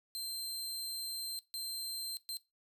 sawtooth tone bursts at uneven times, 4135 Hz, C8, 21 cents flat, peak -35 dBFS, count 3, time 0.15-1.39 / 1.54-2.17 / 2.29-2.37 s, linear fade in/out 0 ms, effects noise-tail reverb RT60 0.2 s tail -18 dB re dry

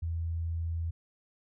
sine tone, 83 Hz, E2, 12 cents sharp, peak -30 dBFS, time 0.02-0.91 s, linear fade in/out 10 ms, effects none

